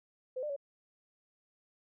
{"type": "tone with pitch steps", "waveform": "sine", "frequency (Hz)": [512, 598, 562], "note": ["C5", "D5", "C#5"], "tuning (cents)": [-38, 31, 24], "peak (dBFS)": -34, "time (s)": [0.36, 0.564], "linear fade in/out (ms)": 10, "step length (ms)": 68, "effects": []}